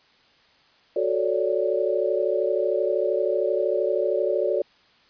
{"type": "chord", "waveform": "sine", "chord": "D major seventh", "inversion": "first", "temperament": "equal", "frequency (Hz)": [370, 440, 554.4, 587.3], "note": ["F#4", "A4", "C#5", "D5"], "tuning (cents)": [0, 0, 0, 0], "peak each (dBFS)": -26, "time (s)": [0.96, 4.62], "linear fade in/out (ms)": 5, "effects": ["white hiss -58 dBFS RMS until 5.09 s", "resampled to 11025 Hz"]}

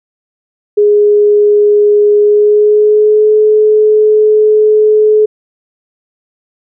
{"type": "tone with pitch glide", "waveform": "sine", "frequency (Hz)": [415.3, 427.7], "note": ["G#4", "A4"], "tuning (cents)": [0, -49], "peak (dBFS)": -4, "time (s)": [0.77, 5.26], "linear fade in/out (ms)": 10, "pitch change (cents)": 51, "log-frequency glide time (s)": [2.19, 3.32], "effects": []}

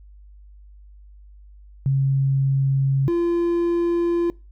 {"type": "tone pair in turn", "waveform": ["sine", "triangle"], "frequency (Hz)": [136.1, 343], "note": ["C#3", "F4"], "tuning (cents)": [-31, -31], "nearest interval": "octave + major third", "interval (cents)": 1600, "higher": "second", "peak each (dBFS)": -16, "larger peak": "neither", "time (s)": [[1.86, 3.08], [3.08, 4.3]], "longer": "neither", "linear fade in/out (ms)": 0, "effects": ["noise-tail reverb RT60 0.3 s tail -24 dB re dry", "added 50 Hz sine -43 dBFS peak until 4.51 s"]}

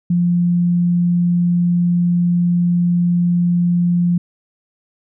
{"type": "tone", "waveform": "sine", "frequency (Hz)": 174.61, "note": "F3", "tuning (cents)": 0, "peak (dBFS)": -12, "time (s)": [0.1, 4.18], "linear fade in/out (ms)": 5, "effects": []}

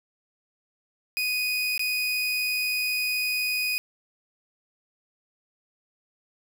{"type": "tone with dropouts", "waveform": "30% pulse", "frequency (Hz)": 2489, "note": "D#7", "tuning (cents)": 0, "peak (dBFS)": -22, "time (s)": [1.17, 3.78], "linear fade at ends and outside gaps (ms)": 0, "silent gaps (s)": [1.778, 1.794], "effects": []}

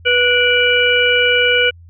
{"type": "harmonic tone with a mistuned harmonic", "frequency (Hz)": 490, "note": "B4", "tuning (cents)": -14, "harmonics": [1, 3, 5, 6], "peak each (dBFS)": [-16, -16, -16, -16], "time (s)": [0.05, 1.71], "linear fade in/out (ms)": 20, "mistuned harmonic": 5, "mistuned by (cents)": -80, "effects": ["added 85 Hz sine -38 dBFS peak until 1.89 s"]}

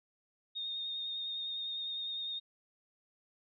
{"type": "tone with vibrato", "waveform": "sine", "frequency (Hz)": 3686, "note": "A#7", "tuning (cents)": -20, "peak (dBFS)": -36, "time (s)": [0.55, 2.4], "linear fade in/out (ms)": 20, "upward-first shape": "sine", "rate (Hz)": 9.9, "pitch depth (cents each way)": 19, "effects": []}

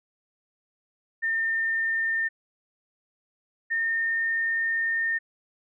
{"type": "tone pair in turn", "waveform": "sine", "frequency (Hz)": [1810, 1822.6], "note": ["A6", "A#6"], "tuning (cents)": [48, -39], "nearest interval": "unison", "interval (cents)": 13, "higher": "second", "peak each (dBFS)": -23, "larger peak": "neither", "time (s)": [[1.22, 2.29], [3.7, 5.19]], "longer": "second", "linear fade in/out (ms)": 20, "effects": []}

